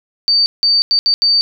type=tone bursts at uneven times; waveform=sine; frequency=4600 Hz; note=D8; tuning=37 cents flat; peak=-9 dBFS; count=5; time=0.28-0.46 / 0.63-0.82 / 0.91-0.99 / 1.06-1.14 / 1.22-1.41 s; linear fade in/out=0 ms; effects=none